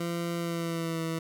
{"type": "tone with pitch glide", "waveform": "20% pulse", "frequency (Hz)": [170.5, 163.37], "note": ["F3", "E3"], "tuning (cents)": [-41, -15], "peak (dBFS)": -25, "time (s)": [0, 1.19], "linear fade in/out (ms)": 5, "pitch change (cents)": -74, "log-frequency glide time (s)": [0.37, 1.03], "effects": []}